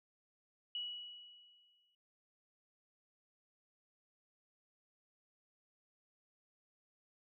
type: tone with exponential decay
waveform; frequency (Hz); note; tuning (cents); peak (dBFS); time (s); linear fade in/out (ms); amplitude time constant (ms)
sine; 2930; F#7; -18; -37; 0.75-1.95; 2; 260
effects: none